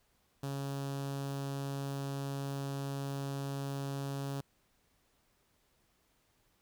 sawtooth tone with notch filter, 138.59 Hz, C#3, in tune, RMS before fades -38 dBFS, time 0.43-4.41 s, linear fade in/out 5 ms, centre 2100 Hz, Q 1.6, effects pink hiss -73 dBFS RMS until 6.61 s

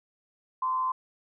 sine tone with frequency modulation, 1033 Hz, C6, 22 cents flat, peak -25 dBFS, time 0.62-0.92 s, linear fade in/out 5 ms, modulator 126 Hz, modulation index 0.33, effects none

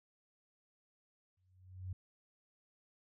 sine tone with exponential growth, 92.5 Hz, F#2, in tune, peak -37 dBFS, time 1.37-1.93 s, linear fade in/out 5 ms, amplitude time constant 120 ms, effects none

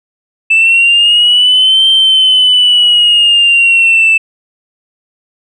sine linear two-way sweep, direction up then down, 2637 to 3136 to 2637 Hz, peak -3 dBFS, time 0.5-4.18 s, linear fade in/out 10 ms, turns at 1.88 s, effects tanh soft clip ceiling -1 dBFS

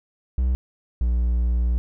triangle tone pair in turn, 63 / 59.63 Hz, B1 / A#1, +35 / +40 cents, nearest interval minor second, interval 95 cents, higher first, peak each -16 / -16 dBFS, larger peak neither, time 0.38-0.55 / 1.01-1.78 s, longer second, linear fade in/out 0 ms, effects none

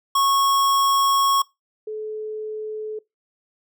square / sine tone pair in turn, 1100 / 430.8 Hz, C#6 / A4, -14 / -37 cents, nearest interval octave + major third, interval 1623 cents, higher first, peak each -17 / -27 dBFS, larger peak first, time 0.15-1.42 / 1.87-2.99 s, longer first, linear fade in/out 5 ms, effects noise-tail reverb RT60 0.2 s tail -23 dB re dry

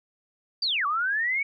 sine linear two-way sweep, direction down then up, 4799 to 1115 to 2263 Hz, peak -23 dBFS, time 0.62-1.43 s, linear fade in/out 5 ms, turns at 0.86 s, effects none

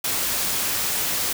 white noise, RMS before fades -24 dBFS, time 0.04-1.33 s, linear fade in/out 5 ms, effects none

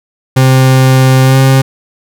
40% pulse tone with pitch glide, 131 to 133.44 Hz, C3 to C3, +2 to +34 cents, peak -3 dBFS, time 0.36-1.62 s, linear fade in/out 10 ms, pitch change +32 cents, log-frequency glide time 1.23-1.38 s, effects none

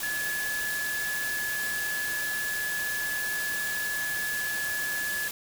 sine tone in noise, 1707 Hz, G#6, 47 cents sharp, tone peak -29 dBFS, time 0.03-5.28 s, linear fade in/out 2 ms, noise white, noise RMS -35 dBFS, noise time 0-5.31 s, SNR +3 dB, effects none

